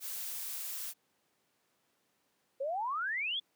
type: noise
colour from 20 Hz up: blue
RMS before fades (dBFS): -40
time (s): 0-0.94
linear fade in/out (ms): 50
type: exponential sweep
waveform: sine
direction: up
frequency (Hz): 518 to 3520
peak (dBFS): -32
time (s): 2.6-3.4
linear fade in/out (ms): 10
effects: pink hiss -75 dBFS RMS until 3.55 s + high-pass 200 Hz 12 dB/octave